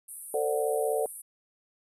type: band-pass noise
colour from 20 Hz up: pink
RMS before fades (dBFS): -43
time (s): 0.08-1.22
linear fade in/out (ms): 10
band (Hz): 8900 to 12000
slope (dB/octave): 96
type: chord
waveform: sine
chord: D dominant seventh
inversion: second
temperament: equal with one note detuned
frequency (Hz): 447.2 / 523.3 / 587.3 / 740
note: A4 / C5 / D5 / F#5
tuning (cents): +28 / 0 / 0 / 0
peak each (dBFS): -28 / -33 / -31 / -33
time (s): 0.34-1.06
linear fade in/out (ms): 2
effects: none